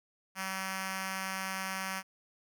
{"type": "tone with notch filter", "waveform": "5% pulse", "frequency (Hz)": 190.7, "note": "G3", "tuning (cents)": -47, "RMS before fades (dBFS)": -37, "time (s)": [0.35, 2.03], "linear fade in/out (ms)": 50, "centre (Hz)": 410, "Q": 0.63, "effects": []}